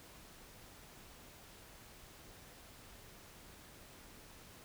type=silence; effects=pink hiss -57 dBFS RMS until 4.64 s